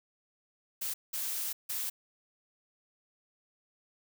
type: noise bursts at uneven times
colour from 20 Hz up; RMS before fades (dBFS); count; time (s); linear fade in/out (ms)
blue; -35; 3; 0.81-0.94 / 1.13-1.53 / 1.69-1.9; 10
effects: none